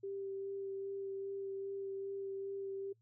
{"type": "tone with vibrato", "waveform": "sine", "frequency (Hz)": 392, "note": "G4", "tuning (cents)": 0, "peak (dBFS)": -39, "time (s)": [0.03, 2.93], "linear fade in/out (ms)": 10, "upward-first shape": "sine", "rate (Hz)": 2.5, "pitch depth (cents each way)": 11, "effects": ["noise-tail reverb RT60 0.1 s tail -25 dB re dry", "added 114 Hz sine -70 dBFS peak until 3.01 s"]}